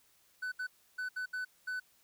triangle tone bursts at uneven times, 1500 Hz, F#6, 23 cents sharp, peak -33 dBFS, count 6, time 0.42-0.52 / 0.59-0.67 / 0.98-1.09 / 1.16-1.26 / 1.33-1.45 / 1.67-1.8 s, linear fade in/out 10 ms, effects white hiss -68 dBFS RMS until 2.03 s

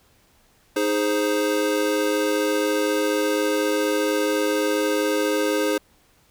square chord, Ab major, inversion second, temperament equal, 311.1 / 415.3 / 523.3 Hz, Eb4 / Ab4 / C5, 0 / 0 / 0 cents, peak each -25 dBFS, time 0.76-5.78 s, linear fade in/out 5 ms, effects pink hiss -59 dBFS RMS until 6.3 s

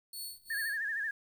15% pulse tone with tremolo, 4416 Hz, C#8, 7 cents flat, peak -32 dBFS, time 0.13-0.78 s, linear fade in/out 2 ms, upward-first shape sine, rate 2.6 Hz, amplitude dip 95%
sine tone with vibrato, 1726 Hz, A6, 34 cents flat, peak -32 dBFS, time 0.5-1.11 s, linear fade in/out 5 ms, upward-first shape sine, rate 13 Hz, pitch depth 96 cents each way
effects 10-bit

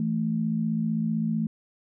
sine tone pair together, 164.81 / 220.4 Hz, E3 / A3, 0 / +3 cents, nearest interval perfect fourth, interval 503 cents, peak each -28 / -25 dBFS, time 0-1.47 s, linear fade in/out 2 ms, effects none

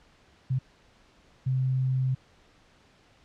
sine tone bursts at uneven times, 130.3 Hz, C3, 7 cents flat, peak -23 dBFS, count 2, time 0.5-0.59 / 1.46-2.15 s, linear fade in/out 10 ms, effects pink hiss -60 dBFS RMS until 3.24 s + low-pass 5000 Hz 12 dB/octave

